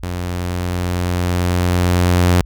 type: tone with level ramp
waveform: sawtooth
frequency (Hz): 89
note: F2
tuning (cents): +33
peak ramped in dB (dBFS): -18 to -6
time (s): 0.03-2.41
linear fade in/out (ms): 0
effects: added 50 Hz sine -33 dBFS peak until 2.45 s